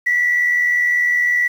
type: tone pair together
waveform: sine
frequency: 1949.1 / 2029 Hz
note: B6 / B6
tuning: -23 / +46 cents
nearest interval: minor second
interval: 69 cents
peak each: -13 / -23 dBFS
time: 0.06-1.48 s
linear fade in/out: 10 ms
effects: tanh soft clip ceiling -8 dBFS + 7-bit